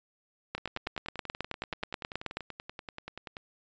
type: two click trains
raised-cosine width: 0.3 ms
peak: -16 / -24 dBFS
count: 18 / 30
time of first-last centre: 0.55-2.37 / 0.58-3.368 s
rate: 9.34 / 10.4 Hz
effects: resampled to 16000 Hz